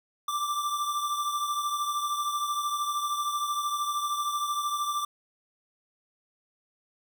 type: beating tone pair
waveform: square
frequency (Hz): 1174.7 / 1187.7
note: D6 / D6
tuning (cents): 0 / +19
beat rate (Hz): 13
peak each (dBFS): -29 / -36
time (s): 0.28-5.05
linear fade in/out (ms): 5
effects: none